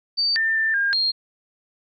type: tone with pitch steps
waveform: sine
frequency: 4606 / 1794 / 1782 / 1613 / 4226 Hz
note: D8 / A6 / A6 / G6 / C8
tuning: -34 / +33 / +22 / +49 / +16 cents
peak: -18 dBFS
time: 0.17-1.12 s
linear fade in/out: 20 ms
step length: 190 ms
effects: none